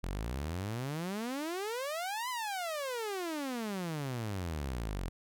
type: exponential two-way sweep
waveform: sawtooth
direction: up then down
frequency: 41.81 to 1033 to 41.81 Hz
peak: -31 dBFS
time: 0.03-5.09 s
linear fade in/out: 10 ms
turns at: 2.29 s
effects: none